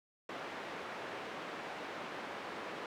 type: band-pass noise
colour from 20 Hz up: pink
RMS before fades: -44 dBFS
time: 0.29-2.86 s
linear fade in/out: 2 ms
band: 350 to 2300 Hz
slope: 12 dB/octave
effects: none